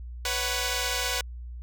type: chord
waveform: 5% pulse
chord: B suspended second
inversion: none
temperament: equal with one note detuned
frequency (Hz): 493.9 / 554.4 / 748.2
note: B4 / C#5 / F#5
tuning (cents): 0 / 0 / +19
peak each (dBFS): -18 / -21 / -20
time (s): 0.25-1.21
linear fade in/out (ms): 2
effects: added 60 Hz sine -36 dBFS peak until 1.62 s